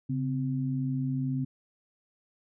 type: tone pair together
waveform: sine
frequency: 137.1 / 259 Hz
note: C#3 / C4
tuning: -19 / -17 cents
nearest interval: major seventh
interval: 1102 cents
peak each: -29 / -31 dBFS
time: 0.09-1.45 s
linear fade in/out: 10 ms
effects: none